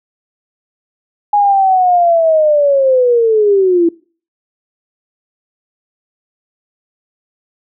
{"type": "linear sweep", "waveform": "sine", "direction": "down", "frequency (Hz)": [830.6, 330.4], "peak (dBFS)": -7, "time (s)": [1.33, 3.89], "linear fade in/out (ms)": 5, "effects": ["noise-tail reverb RT60 0.4 s tail -22 dB re dry"]}